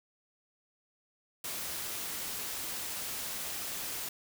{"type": "noise", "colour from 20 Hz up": "white", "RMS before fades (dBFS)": -38, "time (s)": [1.44, 4.09], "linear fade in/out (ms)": 5, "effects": []}